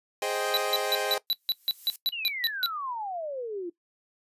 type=chord; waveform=sawtooth; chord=Ab major seventh; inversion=none; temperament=equal; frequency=415.3 / 523.3 / 622.3 / 784 Hz; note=Ab4 / C5 / Eb5 / G5; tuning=0 / 0 / 0 / 0 cents; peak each=-29 dBFS; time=0.22-1.18 s; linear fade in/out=2 ms
type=tone bursts; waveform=square; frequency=3951 Hz; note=B7; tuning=in tune; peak=-23 dBFS; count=12; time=0.54-2.66 s; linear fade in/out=0 ms; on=30 ms; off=160 ms
type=noise with exponential growth; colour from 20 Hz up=violet; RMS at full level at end=-37 dBFS; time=1.27-1.96 s; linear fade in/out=2 ms; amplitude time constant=150 ms
type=exponential sweep; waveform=sine; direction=down; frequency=2955 to 333.1 Hz; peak=-31 dBFS; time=2.12-3.7 s; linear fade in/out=10 ms
effects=noise-tail reverb RT60 0.1 s tail -18 dB re dry + resampled to 32000 Hz